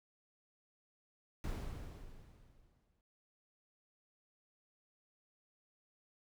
brown noise with exponential decay, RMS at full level -37 dBFS, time 1.44-3.01 s, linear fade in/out 1 ms, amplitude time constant 340 ms, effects none

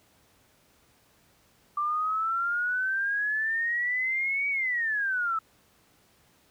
sine exponential two-way sweep, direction up then down, 1174.7 to 2274 to 1296 Hz, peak -25 dBFS, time 1.77-5.39 s, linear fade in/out 5 ms, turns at 4.49 s, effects pink hiss -63 dBFS RMS until 6.5 s + high-pass 60 Hz 12 dB/octave

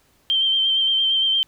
sine tone with vibrato, 3136 Hz, G7, in tune, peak -16 dBFS, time 0.3-1.43 s, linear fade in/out 0 ms, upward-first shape sine, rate 8.7 Hz, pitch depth 24 cents each way, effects pink hiss -60 dBFS RMS until 1.47 s

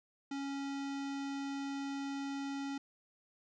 square tone, 277.2 Hz, C#4, in tune, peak -38 dBFS, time 0.31-2.78 s, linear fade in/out 5 ms, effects resampled to 16000 Hz

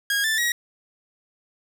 sawtooth tone with pitch steps, 1637 / 1764.7 / 1902.3 Hz, G#6 / A6 / A#6, -25 / +5 / +35 cents, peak -17 dBFS, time 0.1-0.52 s, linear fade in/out 2 ms, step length 140 ms, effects none

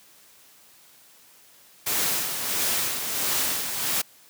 white noise with tremolo, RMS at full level -24 dBFS, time 1.86-4.02 s, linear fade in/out 10 ms, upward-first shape sine, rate 1.5 Hz, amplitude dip 50%, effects white hiss -54 dBFS RMS until 4.29 s + high-pass 100 Hz 12 dB/octave

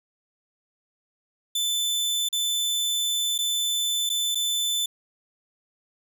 sawtooth tone with dropouts, 3520 Hz, A7, in tune, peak -20 dBFS, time 1.55-4.86 s, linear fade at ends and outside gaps 5 ms, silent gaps 2.288-2.327 / 3.38-3.387 / 4.093-4.099 / 4.348-4.354 s, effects none

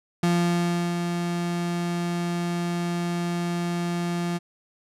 35% pulse tone with ADSR envelope, 173.2 Hz, F3, 14 cents flat, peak -17 dBFS, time 0.23-4.39 s, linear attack 4 ms, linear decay 710 ms, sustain -6 dB, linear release 26 ms, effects low-pass 10000 Hz 12 dB/octave

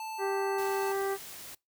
square tone, 880 Hz, A5, in tune, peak -37 dBFS, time 0-0.92 s, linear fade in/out 2 ms
harmonic tone, 392 Hz, G4, in tune, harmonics 1 / 2 / 3 / 4 / 5, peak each -30 / -36 / -40 / -42 / -44 dBFS, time 0.18-1.18 s, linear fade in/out 50 ms
white noise, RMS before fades -45 dBFS, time 0.58-1.55 s, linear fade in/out 5 ms
effects noise-tail reverb RT60 0.2 s tail -24 dB re dry

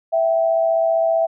sine tone pair together, 659.3 / 774.6 Hz, E5 / G5, 0 / -21 cents, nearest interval minor third, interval 279 cents, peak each -15 / -23 dBFS, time 0.12-1.27 s, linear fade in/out 20 ms, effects none

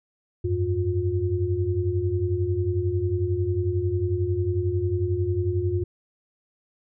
sine tone cluster, 89.3 / 100.4 / 356.2 Hz, F2 / G2 / F4, +39 / +42 / +34 cents, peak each -26 dBFS, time 0.44-5.84 s, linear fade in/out 10 ms, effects none

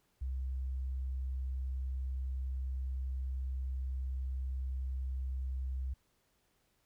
sine tone, 65.1 Hz, C2, 8 cents flat, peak -34 dBFS, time 0.21-5.94 s, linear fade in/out 10 ms, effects pink hiss -75 dBFS RMS until 6.85 s

